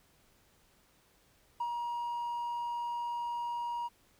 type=tone with ADSR envelope; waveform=triangle; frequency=951 Hz; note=A#5; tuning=34 cents sharp; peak=-27 dBFS; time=1.6-3.89 s; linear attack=8 ms; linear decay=57 ms; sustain=-4 dB; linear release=29 ms; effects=tanh soft clip ceiling -27 dBFS + pink hiss -67 dBFS RMS until 4.19 s